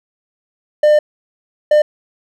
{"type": "tone bursts at uneven times", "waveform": "triangle", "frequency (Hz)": 601, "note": "D5", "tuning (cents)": 40, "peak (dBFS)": -5, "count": 2, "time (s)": [[0.83, 0.99], [1.71, 1.82]], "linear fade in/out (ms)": 5, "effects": []}